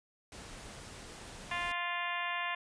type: noise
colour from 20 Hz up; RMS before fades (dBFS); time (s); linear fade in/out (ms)
pink; -48; 0.32-1.72; 2
type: harmonic tone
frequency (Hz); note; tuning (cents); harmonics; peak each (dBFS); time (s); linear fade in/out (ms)
349.2; F4; 0; 2 / 3 / 4 / 5 / 6 / 7 / 8 / 9 / 10; -42 / -38 / -48 / -39 / -41 / -43 / -43 / -51 / -49; 1.51-2.55; 5
effects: resampled to 22050 Hz